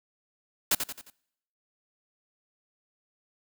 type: noise with echo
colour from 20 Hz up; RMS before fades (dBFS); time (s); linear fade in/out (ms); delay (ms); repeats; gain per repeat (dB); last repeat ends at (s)
white; -23; 0.71-0.75; 5; 88; 4; -7; 1.102
effects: noise-tail reverb RT60 0.8 s tail -25 dB re dry